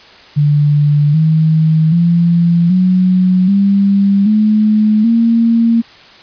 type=tone with pitch steps; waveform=sine; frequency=146.83 / 158.28 / 170.62 / 183.93 / 198.27 / 213.7 / 230.4 Hz; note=D3 / D#3 / F3 / F#3 / G3 / G#3 / A#3; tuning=0 / +30 / -40 / -10 / +20 / +50 / -20 cents; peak=-7 dBFS; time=0.36-5.82 s; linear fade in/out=20 ms; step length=780 ms; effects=white hiss -39 dBFS RMS until 6.22 s + resampled to 11025 Hz